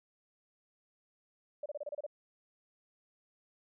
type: tone bursts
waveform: sine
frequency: 587.3 Hz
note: D5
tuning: in tune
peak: -36 dBFS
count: 8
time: 1.63-2.065 s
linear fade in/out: 5 ms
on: 29 ms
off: 29 ms
effects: none